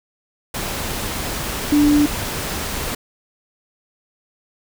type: tone in noise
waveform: sine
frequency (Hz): 293.7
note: D4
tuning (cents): 0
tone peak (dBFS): -11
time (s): 1.72-2.06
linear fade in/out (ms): 5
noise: pink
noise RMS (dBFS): -25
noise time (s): 0.54-2.95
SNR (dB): +11
effects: none